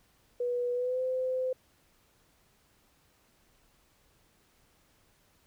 sine tone with pitch glide, 488.3 to 513.5 Hz, B4 to C5, -20 to -33 cents, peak -28 dBFS, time 0.4-1.53 s, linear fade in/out 5 ms, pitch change +87 cents, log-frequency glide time 0.73-1.01 s, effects pink hiss -67 dBFS RMS until 5.46 s

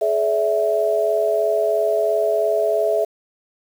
sine tone cluster, 424.5 / 575 / 658 Hz, G#4 / D5 / E5, +38 / -37 / -3 cents, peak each -21 / -24 / -18 dBFS, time 0.01-3.05 s, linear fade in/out 10 ms, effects 7-bit

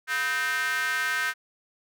square tone with high-pass filter, 141.3 Hz, C#3, 34 cents sharp, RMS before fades -27 dBFS, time 0.07-1.34 s, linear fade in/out 50 ms, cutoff 1600 Hz, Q 5.1, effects none

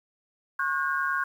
sine tone cluster, 1091 / 1451 / 1600 Hz, C#6 / F#6 / G6, -28 / -34 / +35 cents, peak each -29 dBFS, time 0.59-1.24 s, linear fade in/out 5 ms, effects 9-bit

